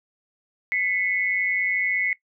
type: tone pair together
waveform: sine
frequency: 2004 / 2193 Hz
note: B6 / C#7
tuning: +25 / -19 cents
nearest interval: major second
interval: 156 cents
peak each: -24 dBFS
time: 0.72-2.13 s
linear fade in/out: 0 ms
effects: noise-tail reverb RT60 0.1 s tail -18 dB re dry